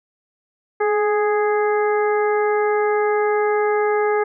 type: harmonic tone with a mistuned harmonic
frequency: 415.3 Hz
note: G#4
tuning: in tune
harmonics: 1 / 2 / 3 / 4 / 5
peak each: -17 / -23 / -27 / -29 / -31 dBFS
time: 0.8-4.24 s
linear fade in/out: 10 ms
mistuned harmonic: 1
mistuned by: +29 cents
effects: none